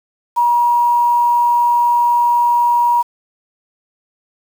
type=tone with quantisation; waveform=sine; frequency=956 Hz; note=A#5; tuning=43 cents sharp; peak=-10 dBFS; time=0.36-3.03 s; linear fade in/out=20 ms; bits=6; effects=none